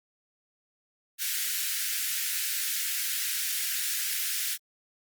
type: high-pass noise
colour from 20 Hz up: white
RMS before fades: -30 dBFS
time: 1.18-4.58 s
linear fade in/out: 50 ms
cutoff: 1500 Hz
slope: 48 dB/octave
effects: Opus 32 kbps